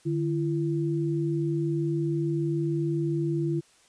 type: tone pair together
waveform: sine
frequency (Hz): 149.5 / 336.7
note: D3 / E4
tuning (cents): +31 / +37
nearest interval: octave + major second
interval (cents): 1406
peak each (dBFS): -27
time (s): 0.05-3.61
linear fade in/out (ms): 20
effects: white hiss -60 dBFS RMS until 3.88 s + resampled to 22050 Hz